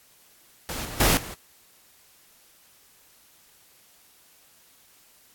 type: noise with level steps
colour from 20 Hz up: pink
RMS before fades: -32 / -37 / -20 / -38 dBFS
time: 0.69-1.34 s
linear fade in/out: 0 ms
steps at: 0.85 / 1 / 1.17 s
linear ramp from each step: 2 ms
effects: white hiss -57 dBFS RMS until 5.34 s + AAC 64 kbps